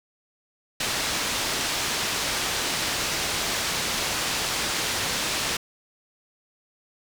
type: low-pass noise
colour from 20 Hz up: white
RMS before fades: -27 dBFS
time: 0.8-5.57 s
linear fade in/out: 5 ms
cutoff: 5800 Hz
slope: 12 dB/octave
effects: none